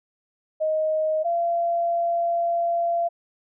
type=tone pair in turn; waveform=sine; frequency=625 / 683.8 Hz; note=D#5 / F5; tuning=+8 / -37 cents; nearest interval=major second; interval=155 cents; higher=second; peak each=-20 dBFS; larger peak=neither; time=0.6-1.24 / 1.24-3.09 s; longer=second; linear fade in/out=20 ms; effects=none